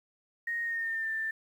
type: tone with pitch glide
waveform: sine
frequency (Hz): 1864.7 to 1779.5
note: A#6 to A6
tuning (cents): 0 to +19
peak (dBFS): -30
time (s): 0.47-1.31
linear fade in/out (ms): 5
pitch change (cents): -81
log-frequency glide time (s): 0.63-1.11
effects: 10-bit